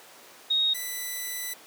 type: tone pair in turn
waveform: sine / 5% pulse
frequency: 3749 / 1986 Hz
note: A#7 / B6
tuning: +9 / +9 cents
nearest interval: major seventh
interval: 1100 cents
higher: first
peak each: -21 dBFS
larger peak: neither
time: 0.5-0.74 / 0.74-1.54 s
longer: second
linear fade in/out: 10 ms
effects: pink hiss -49 dBFS RMS until 1.66 s + high-pass 400 Hz 12 dB/octave